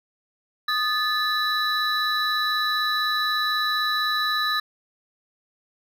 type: tone cluster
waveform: triangle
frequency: 1237 / 1737 / 3952 Hz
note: D#6 / A6 / B7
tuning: -10 / -23 / 0 cents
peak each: -24 dBFS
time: 0.68-4.6 s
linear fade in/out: 5 ms
effects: none